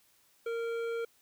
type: tone with hard clipping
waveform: triangle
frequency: 462.5 Hz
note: A#4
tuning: 14 cents flat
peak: -34 dBFS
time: 0.46-1.05 s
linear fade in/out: 5 ms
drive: 15 dB
effects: white hiss -67 dBFS RMS until 1.21 s